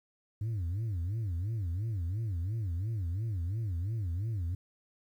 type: tone with vibrato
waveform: sine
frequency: 98 Hz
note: G2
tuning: in tune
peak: -28 dBFS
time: 0.41-4.55 s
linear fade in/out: 5 ms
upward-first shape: sine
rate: 2.9 Hz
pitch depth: 280 cents each way
effects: tanh soft clip ceiling -30 dBFS + 11-bit